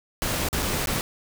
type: noise with dropouts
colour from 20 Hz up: pink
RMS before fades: -26 dBFS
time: 0.22-1.01 s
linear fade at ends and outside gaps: 0 ms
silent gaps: 0.487-0.529 / 0.623-0.627 / 0.858-0.872 s
effects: none